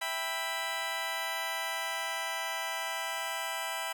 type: chord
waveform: 15% pulse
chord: E minor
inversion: none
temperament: just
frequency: 659.3 / 791.1 / 988.9 Hz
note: E5 / G5 / B5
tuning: 0 / +16 / +2 cents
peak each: -32 / -32 / -30 dBFS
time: 0.01-3.93 s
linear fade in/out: 10 ms
effects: none